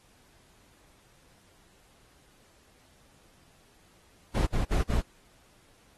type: noise bursts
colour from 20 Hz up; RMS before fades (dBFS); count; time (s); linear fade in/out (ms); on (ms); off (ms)
brown; -25; 4; 4.34-5.016; 20; 130; 52
effects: pink hiss -62 dBFS RMS until 5.97 s + AAC 32 kbps